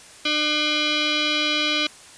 sine tone with frequency modulation, 301.3 Hz, D4, 44 cents sharp, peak -19 dBFS, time 0.25-1.87 s, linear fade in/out 5 ms, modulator 903 Hz, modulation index 4.5, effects white hiss -45 dBFS RMS until 2.17 s + resampled to 22050 Hz

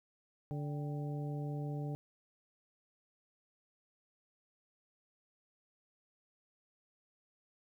harmonic tone with a mistuned harmonic, 145.8 Hz, D3, 12 cents flat, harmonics 1 / 2 / 3 / 4 / 5, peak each -37 / -45 / -48 / -51 / -51 dBFS, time 0.51-1.95 s, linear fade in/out 0 ms, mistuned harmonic 5, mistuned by +110 cents, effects 12-bit

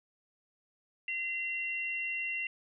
sine tone pair together, 2055 / 2743 Hz, C7 / F7, -32 / -32 cents, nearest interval perfect fourth, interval 500 cents, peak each -37 / -34 dBFS, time 1.08-2.47 s, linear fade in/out 2 ms, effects none

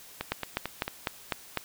two click trains, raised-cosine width 0.3 ms, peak -15 / -11 dBFS, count 4 / 6, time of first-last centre 0.21-0.88 / 0.32-1.573 s, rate 4.48 / 3.99 Hz, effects white hiss -50 dBFS RMS until 1.64 s

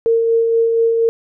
sine tone with tremolo, 457.9 Hz, A#4, 31 cents flat, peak -10 dBFS, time 0.06-1.09 s, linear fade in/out 0 ms, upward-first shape sine, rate 4.2 Hz, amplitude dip 30%, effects none

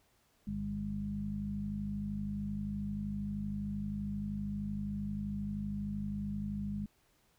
harmonic tone with a mistuned harmonic, 50.4 Hz, G1, 49 cents sharp, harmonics 1 / 2 / 3 / 4, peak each -44 / -45 / -44 / -36 dBFS, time 0.47-6.86 s, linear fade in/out 5 ms, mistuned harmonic 4, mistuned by +20 cents, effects pink hiss -71 dBFS RMS until 7.38 s

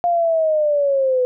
sine linear sweep, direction down, 704 to 497 Hz, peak -14 dBFS, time 0.04-1.25 s, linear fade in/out 0 ms, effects none

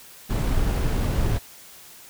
brown noise with amplitude modulation, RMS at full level -21 dBFS, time 0.29-1.39 s, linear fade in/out 20 ms, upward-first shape sine, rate 59.8 Hz, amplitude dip 25%, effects white hiss -46 dBFS RMS until 2.09 s

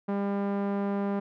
sawtooth tone with low-pass filter, 200 Hz, G3, 35 cents sharp, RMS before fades -29 dBFS, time 0.08-1.2 s, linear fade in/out 10 ms, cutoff 1100 Hz, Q 0.85, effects none

